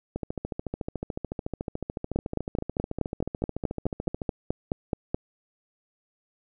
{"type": "two click trains", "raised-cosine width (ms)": 2, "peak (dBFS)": [-17, -12], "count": [57, 15], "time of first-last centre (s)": [[0.16, 4.218], [2.16, 5.145]], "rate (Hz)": [13.8, 4.69], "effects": []}